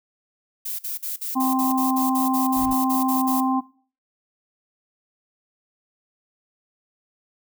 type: noise bursts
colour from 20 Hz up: violet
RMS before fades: -29 dBFS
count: 15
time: 0.65-3.408 s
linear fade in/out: 10 ms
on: 140 ms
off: 47 ms
type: harmonic tone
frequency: 261.6 Hz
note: C4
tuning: in tune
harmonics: 1 / 3 / 4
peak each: -20 / -25 / -26 dBFS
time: 1.35-3.61 s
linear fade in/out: 20 ms
type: noise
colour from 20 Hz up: brown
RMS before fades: -37 dBFS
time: 2.56-2.74 s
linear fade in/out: 10 ms
effects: noise-tail reverb RT60 0.4 s tail -17 dB re dry